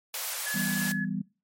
white high-pass noise, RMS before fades -33 dBFS, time 0.14-0.92 s, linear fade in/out 2 ms, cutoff 480 Hz, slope 96 dB/octave
sine tone, 1700 Hz, G#6, 40 cents sharp, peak -30 dBFS, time 0.46-1.05 s, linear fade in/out 10 ms
sine chord, E minor, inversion none, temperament equal, 164.81 / 196 / 246.9 Hz, E3 / G3 / B3, 0 / 0 / 0 cents, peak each -35 / -31 / -35 dBFS, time 0.54-1.22 s, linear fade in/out 10 ms
effects noise-tail reverb RT60 0.3 s tail -20 dB re dry + MP3 64 kbps

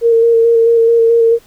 sine tone with vibrato, 460.8 Hz, A#4, 20 cents flat, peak -6 dBFS, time 0.01-1.39 s, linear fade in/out 50 ms, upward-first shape square, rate 4.6 Hz, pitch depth 16 cents each way, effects pink hiss -47 dBFS RMS until 1.46 s

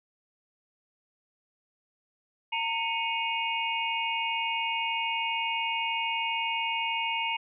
sine tone cluster, 916 / 2212 / 2502 / 2835 Hz, A#5 / C#7 / D#7 / F7, -31 / -4 / +9 / +25 cents, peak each -31 / -34 / -34 / -33 dBFS, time 2.52-7.37 s, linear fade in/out 10 ms, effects none

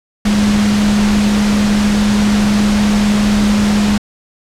sine tone in noise, 207.5 Hz, G#3, 1 cent flat, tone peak -10 dBFS, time 0.25-3.98 s, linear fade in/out 5 ms, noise pink, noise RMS -19 dBFS, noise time 0.25-3.98 s, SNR +6 dB, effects low-pass 7000 Hz 12 dB/octave

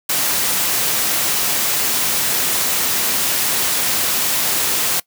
white noise, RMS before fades -18 dBFS, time 0.09-5 s, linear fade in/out 5 ms, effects noise-tail reverb RT60 0.1 s tail -22 dB re dry + high-pass 100 Hz 12 dB/octave

